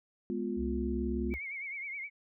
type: chord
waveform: sine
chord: F diminished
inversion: first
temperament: equal with one note detuned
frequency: 207.7 / 246.9 / 352.5 Hz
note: Ab3 / Cb4 / F4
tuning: 0 / 0 / +16 cents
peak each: -36 dBFS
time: 0.3-1.34 s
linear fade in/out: 0 ms
type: tone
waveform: sine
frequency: 66.8 Hz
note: C2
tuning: 36 cents sharp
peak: -35 dBFS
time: 0.56-1.39 s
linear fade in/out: 50 ms
type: tone with vibrato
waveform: sine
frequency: 2204 Hz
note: C#7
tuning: 11 cents flat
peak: -37 dBFS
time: 1.3-2.1 s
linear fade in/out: 50 ms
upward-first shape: triangle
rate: 9.5 Hz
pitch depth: 100 cents each way
effects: none